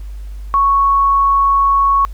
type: tone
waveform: sine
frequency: 1108.7 Hz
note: C#6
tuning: in tune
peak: -9 dBFS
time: 0.54-2.05 s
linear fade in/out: 0 ms
effects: added 50 Hz sine -25 dBFS peak until 2.13 s + pink hiss -50 dBFS RMS until 2.13 s